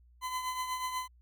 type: tone with tremolo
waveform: 40% pulse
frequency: 1016 Hz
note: B5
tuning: 49 cents sharp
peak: -30 dBFS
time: 0.21-1.08 s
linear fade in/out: 50 ms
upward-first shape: triangle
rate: 8.2 Hz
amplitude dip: 60%
effects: added 60 Hz sine -58 dBFS peak until 1.21 s